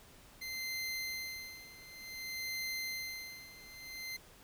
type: tone with tremolo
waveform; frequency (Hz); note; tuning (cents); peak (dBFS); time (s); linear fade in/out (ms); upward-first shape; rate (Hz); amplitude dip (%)
25% pulse; 2076; C7; -14; -33; 0.41-4.17; 10; sine; 0.55; 85
effects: pink hiss -59 dBFS RMS until 4.43 s